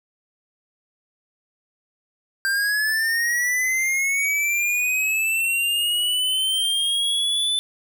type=linear sweep; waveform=square; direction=up; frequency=1572 to 3520 Hz; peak=-20 dBFS; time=2.45-7.59 s; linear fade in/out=0 ms; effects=none